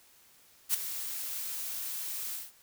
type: noise with ADSR envelope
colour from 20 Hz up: blue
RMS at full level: -25 dBFS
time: 0.69-2.52 s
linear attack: 50 ms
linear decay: 9 ms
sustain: -12 dB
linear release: 190 ms
effects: white hiss -61 dBFS RMS until 2.62 s